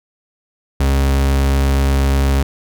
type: tone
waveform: 40% pulse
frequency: 68.3 Hz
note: C#2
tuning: 25 cents flat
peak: -11 dBFS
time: 0.8-2.43 s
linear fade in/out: 5 ms
effects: none